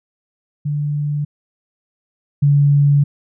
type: tone pair in turn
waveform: sine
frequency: 146.83 / 143.23 Hz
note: D3 / D3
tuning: 0 / -43 cents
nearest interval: unison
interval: 43 cents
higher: first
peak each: -17 / -9 dBFS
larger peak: second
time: 0.65-1.25 / 2.42-3.04 s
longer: second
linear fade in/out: 10 ms
effects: none